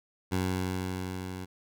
15% pulse tone with level ramp, 92.5 Hz, F#2, in tune, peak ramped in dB -20 to -31 dBFS, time 0.31-1.46 s, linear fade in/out 20 ms, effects none

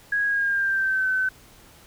sine tone with pitch glide, 1652 to 1523.7 Hz, G#6 to G6, -10 to -50 cents, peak -20 dBFS, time 0.12-1.29 s, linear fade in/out 5 ms, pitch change -140 cents, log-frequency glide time 0.25-1.08 s, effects pink hiss -51 dBFS RMS until 1.86 s

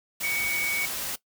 sine tone in noise, 2244 Hz, C#7, 21 cents sharp, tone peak -26 dBFS, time 0.23-0.86 s, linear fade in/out 10 ms, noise white, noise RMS -32 dBFS, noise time 0.2-1.16 s, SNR +3 dB, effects noise-tail reverb RT60 0.1 s tail -18 dB re dry

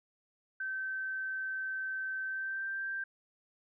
sine tone with pitch glide, 1544 to 1574.6 Hz, G6 to G6, -27 to +7 cents, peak -34 dBFS, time 0.6-3.04 s, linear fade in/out 5 ms, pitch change +34 cents, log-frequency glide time 2.25-2.72 s, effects none

